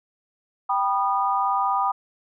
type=chord; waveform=sine; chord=G augmented; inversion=none; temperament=just; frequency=784 / 980 / 1225 Hz; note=G5 / B5 / D#6; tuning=0 / -14 / -27 cents; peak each=-24 dBFS; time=0.69-1.92 s; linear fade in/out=10 ms; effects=none